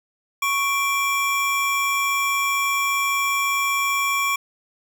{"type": "tone pair together", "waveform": "square", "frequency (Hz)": [1107.8, 2349], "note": ["C#6", "D7"], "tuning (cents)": [-1, 0], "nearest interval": "octave + minor second", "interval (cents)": 1301, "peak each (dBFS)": [-23, -23], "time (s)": [0.42, 4.36], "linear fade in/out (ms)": 5, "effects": ["9-bit"]}